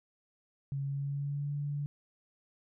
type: tone with pitch glide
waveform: sine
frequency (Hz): 138.59 to 144.48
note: C#3 to D3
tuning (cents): 0 to -28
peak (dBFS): -32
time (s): 0.72-1.86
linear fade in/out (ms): 0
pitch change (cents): +72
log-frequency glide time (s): 0.83-1.53
effects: none